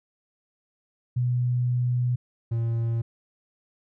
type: tone pair in turn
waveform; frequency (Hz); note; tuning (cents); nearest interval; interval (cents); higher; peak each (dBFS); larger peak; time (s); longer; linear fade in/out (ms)
sine / triangle; 123.47 / 115.45; B2 / A#2; 0 / -16; minor second; 116; first; -21; neither; 1.16-2.16 / 2.51-3.02; first; 10
effects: none